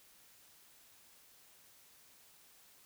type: silence
effects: white hiss -63 dBFS RMS until 2.85 s